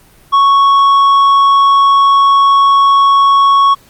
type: tone with tanh clipping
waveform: sine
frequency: 1108.7 Hz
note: C#6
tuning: in tune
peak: -6 dBFS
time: 0.32-3.75 s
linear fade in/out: 20 ms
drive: 6 dB
effects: pink hiss -45 dBFS RMS until 3.89 s + Opus 32 kbps